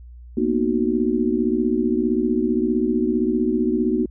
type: chord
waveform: sine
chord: B major seventh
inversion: third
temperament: just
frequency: 231.5 / 246.9 / 308.7 / 370.4 Hz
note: A#3 / B3 / D#4 / F#4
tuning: -12 / 0 / -14 / +2 cents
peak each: -23 dBFS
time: 0.37-4.06 s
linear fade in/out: 5 ms
effects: added 60 Hz sine -38 dBFS peak until 4.1 s